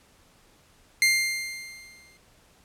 sawtooth tone with exponential decay, 2100 Hz, C7, 6 cents sharp, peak -14 dBFS, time 1.02-2.17 s, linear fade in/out 1 ms, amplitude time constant 250 ms, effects pink hiss -59 dBFS RMS until 2.64 s + low-pass 12000 Hz 12 dB/octave

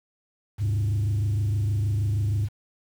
sine tone with frequency modulation, 102.5 Hz, G#2, 22 cents flat, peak -19 dBFS, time 0.58-2.49 s, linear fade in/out 50 ms, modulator 26.4 Hz, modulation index 0.54, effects tanh soft clip ceiling -20 dBFS + 8-bit

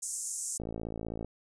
pink band-pass noise, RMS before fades -37 dBFS, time 0.02-0.58 s, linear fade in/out 10 ms, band 6500 to 9500 Hz, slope 48 dB/octave
click train, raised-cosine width 2 ms, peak -24 dBFS, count 37, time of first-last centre 0.6-1.246 s, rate 55.7 Hz
effects none

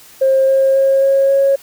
sine tone with pitch steps, 533 / 537 / 541.1 / 545.1 / 549.3 Hz, C5 / C5 / C#5 / C#5 / C#5, +32 / +45 / -42 / -29 / -16 cents, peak -8 dBFS, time 0.21-1.56 s, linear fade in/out 10 ms, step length 270 ms, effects tanh soft clip ceiling -4 dBFS + white hiss -42 dBFS RMS until 1.62 s

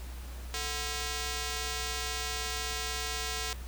5% pulse ring-modulated tone, 590 Hz, D5, 8 cents sharp, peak -19 dBFS, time 0.54-3.53 s, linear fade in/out 0 ms, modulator 148 Hz, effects added 61 Hz sine -39 dBFS peak until 3.67 s + pink hiss -50 dBFS RMS until 3.67 s

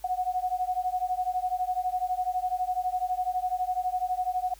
sine beating tone pair, 728 / 740 Hz, F#5 / F#5, -28 / 0 cents, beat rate 12 Hz, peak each -29 dBFS, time 0.04-4.54 s, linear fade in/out 5 ms, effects added 50 Hz sine -52 dBFS peak until 4.59 s + white hiss -56 dBFS RMS until 4.59 s

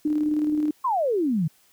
sine tone with tremolo, 301.9 Hz, D4, 48 cents sharp, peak -19 dBFS, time 0.05-0.71 s, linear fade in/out 5 ms, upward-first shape square, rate 19 Hz, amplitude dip 30%
sine exponential sweep, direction down, 1100 to 146.83 Hz, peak -20 dBFS, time 0.84-1.48 s, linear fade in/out 10 ms
effects white hiss -60 dBFS RMS until 1.72 s

